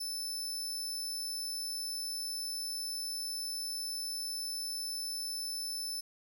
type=tone; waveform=sawtooth; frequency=5274 Hz; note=E8; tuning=in tune; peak=-33 dBFS; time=0-6.01 s; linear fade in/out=10 ms; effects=none